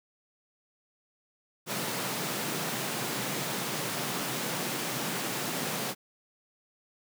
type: high-pass noise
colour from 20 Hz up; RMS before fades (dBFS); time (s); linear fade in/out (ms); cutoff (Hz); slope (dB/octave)
pink; -33; 1.66-5.95; 50; 120; 96
effects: none